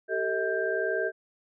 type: tone cluster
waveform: sine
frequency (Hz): 388 / 448.7 / 636 / 1580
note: G4 / A4 / D#5 / G6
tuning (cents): -18 / +34 / +38 / +13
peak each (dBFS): -31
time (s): 0.08-1.12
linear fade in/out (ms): 50
effects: none